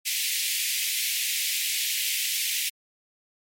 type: high-pass noise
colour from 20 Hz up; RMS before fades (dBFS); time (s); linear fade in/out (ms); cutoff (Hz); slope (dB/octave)
pink; -27; 0.05-2.7; 20; 2100; 48
effects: MP3 64 kbps